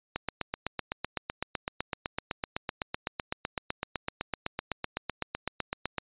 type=click train; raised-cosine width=0.3 ms; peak=-14 dBFS; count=47; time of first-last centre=0.16-5.983 s; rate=7.9 Hz; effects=resampled to 8000 Hz